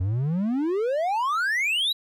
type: exponential sweep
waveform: triangle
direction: up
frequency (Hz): 87.5 to 4000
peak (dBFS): -20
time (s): 0-1.93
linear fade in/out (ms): 10
effects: none